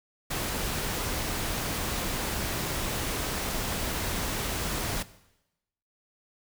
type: noise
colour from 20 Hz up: pink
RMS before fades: -31 dBFS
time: 0.3-5.03 s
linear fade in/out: 10 ms
effects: noise-tail reverb RT60 0.9 s tail -17 dB re dry